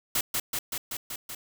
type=noise with echo; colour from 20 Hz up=white; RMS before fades=-26 dBFS; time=0.15-0.21 s; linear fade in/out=5 ms; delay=190 ms; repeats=6; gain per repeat=-2 dB; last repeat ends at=1.35 s; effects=none